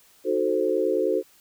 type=chord; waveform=sine; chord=D# diminished seventh; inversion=none; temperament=equal; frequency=311.1 / 370 / 440 / 523.3 Hz; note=D#4 / F#4 / A4 / C5; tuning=0 / 0 / 0 / 0 cents; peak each=-29 / -25 / -25 / -26 dBFS; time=0.24-1.23 s; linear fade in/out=50 ms; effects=white hiss -57 dBFS RMS until 1.4 s